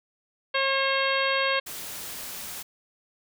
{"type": "harmonic tone", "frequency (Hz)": 540, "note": "C#5", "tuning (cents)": -45, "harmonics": [1, 2, 3, 4, 5, 6, 7, 8], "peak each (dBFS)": [-28, -29, -29, -31, -30, -33, -36, -35], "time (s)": [0.54, 1.6], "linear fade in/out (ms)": 10}
{"type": "noise", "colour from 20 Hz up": "white", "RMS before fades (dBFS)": -37, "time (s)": [1.66, 2.63], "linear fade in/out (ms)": 10}
{"effects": []}